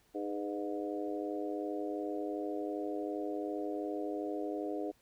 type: harmonic tone with a mistuned harmonic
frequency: 102.7 Hz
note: G#2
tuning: 19 cents flat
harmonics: 3 / 4 / 5 / 6 / 7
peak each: -38 / -40 / -42 / -44 / -45 dBFS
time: 0.14-4.92 s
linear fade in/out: 20 ms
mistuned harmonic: 5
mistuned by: -35 cents
effects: pink hiss -69 dBFS RMS until 5.01 s